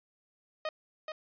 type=tone with echo; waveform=sawtooth; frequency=622.3 Hz; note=D#5; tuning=in tune; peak=-28 dBFS; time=0.65-0.69 s; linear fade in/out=2 ms; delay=430 ms; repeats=1; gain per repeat=-5 dB; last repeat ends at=1.12 s; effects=resampled to 11025 Hz